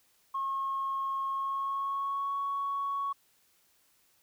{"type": "tone with pitch glide", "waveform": "sine", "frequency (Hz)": [1084, 1113.8], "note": ["C#6", "C#6"], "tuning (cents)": [-39, 8], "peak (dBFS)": -29, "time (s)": [0.34, 3.13], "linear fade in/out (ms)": 10, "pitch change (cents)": 47, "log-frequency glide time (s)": [1.3, 2.36], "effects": ["tanh soft clip ceiling -25 dBFS", "white hiss -68 dBFS RMS until 4.22 s"]}